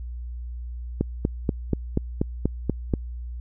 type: click train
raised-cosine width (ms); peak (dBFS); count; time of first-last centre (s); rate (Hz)
3; -8; 9; 1.01-2.938; 4.15
effects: added 60 Hz sine -31 dBFS peak until 3.4 s